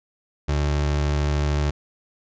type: tone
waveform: 30% pulse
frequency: 73.42 Hz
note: D2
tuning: in tune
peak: -17 dBFS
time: 0.48-1.71 s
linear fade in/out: 10 ms
effects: resampled to 16000 Hz